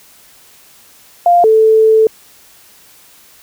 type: tone pair in turn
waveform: sine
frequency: 698.5 / 440 Hz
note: F5 / A4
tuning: 0 / 0 cents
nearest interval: minor sixth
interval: 800 cents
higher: first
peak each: -5 dBFS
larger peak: neither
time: 1.26-1.44 / 1.44-2.07 s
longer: second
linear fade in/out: 2 ms
effects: white hiss -44 dBFS RMS until 3.42 s